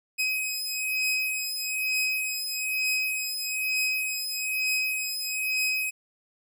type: beating tone pair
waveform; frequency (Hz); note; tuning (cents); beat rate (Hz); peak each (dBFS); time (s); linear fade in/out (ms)
sawtooth; 2529 / 2530.1; D#7 / D#7; +28 / +28; 1.1; -26; 0.18-5.91; 20
effects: none